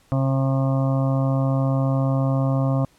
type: harmonic tone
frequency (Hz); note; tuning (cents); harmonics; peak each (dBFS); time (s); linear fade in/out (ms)
134.3; C3; +46; 1 / 2 / 4 / 5 / 6 / 7 / 8 / 9; -19 / -25 / -29 / -31 / -39 / -40 / -35 / -39; 0.12-2.85; 0
effects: pink hiss -58 dBFS RMS until 2.98 s + low-pass 12000 Hz 12 dB/octave